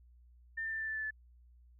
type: tone with pitch steps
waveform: sine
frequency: 1800 / 1789.6 / 1779.3 / 1769.1 / 1758.9 / 1748.8 / 1738.7 Hz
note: A6 / A6 / A6 / A6 / A6 / A6 / A6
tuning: +39 / +29 / +19 / +9 / -1 / -11 / -21 cents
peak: -35 dBFS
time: 0.57-1.109 s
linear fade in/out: 10 ms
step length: 77 ms
effects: added 60 Hz sine -58 dBFS peak until 1.79 s